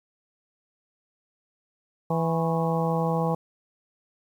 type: harmonic tone with a mistuned harmonic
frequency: 164.81 Hz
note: E3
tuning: in tune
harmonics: 1 / 2 / 3 / 4 / 5 / 6 / 7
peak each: -25 / -36 / -28 / -33 / -30 / -36 / -35 dBFS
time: 2.1-3.35 s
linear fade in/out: 5 ms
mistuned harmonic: 7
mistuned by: -90 cents
effects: 9-bit